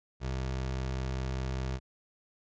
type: tone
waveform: 25% pulse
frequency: 65 Hz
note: C2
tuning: 11 cents flat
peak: -28 dBFS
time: 0.2-1.8 s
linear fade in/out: 50 ms
effects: resampled to 16000 Hz